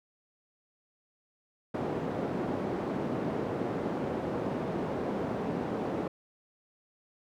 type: band-pass noise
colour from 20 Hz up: white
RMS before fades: -33 dBFS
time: 1.74-6.08 s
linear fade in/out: 5 ms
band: 150 to 450 Hz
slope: 12 dB/octave
effects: none